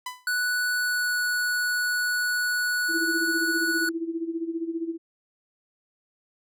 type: tone with exponential decay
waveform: sawtooth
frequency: 1000 Hz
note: B5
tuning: 21 cents sharp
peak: -25 dBFS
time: 0.06-0.28 s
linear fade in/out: 5 ms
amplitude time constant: 47 ms
type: tone with pitch glide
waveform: square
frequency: 1480 to 1471.5 Hz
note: F#6 to F#6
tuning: 0 to -10 cents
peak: -24 dBFS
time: 0.27-3.89 s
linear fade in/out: 2 ms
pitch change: -10 cents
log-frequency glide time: 0.74-1.18 s
type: tone with tremolo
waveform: sine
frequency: 330.8 Hz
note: E4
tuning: 6 cents sharp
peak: -24 dBFS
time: 2.88-4.98 s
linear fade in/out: 50 ms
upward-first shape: sine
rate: 15 Hz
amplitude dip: 75%
effects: none